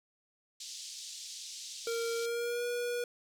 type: band-pass noise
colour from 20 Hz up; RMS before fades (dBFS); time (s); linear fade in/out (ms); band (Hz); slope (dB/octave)
white; -45; 0.6-2.26; 5; 3500 to 7000; 24
type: tone with pitch glide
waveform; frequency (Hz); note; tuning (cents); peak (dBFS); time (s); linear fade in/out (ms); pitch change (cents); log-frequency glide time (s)
square; 462.9 to 482.8; A#4 to B4; -12 to -39; -33; 1.87-3.04; 2; +73; 2.17-2.65
effects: none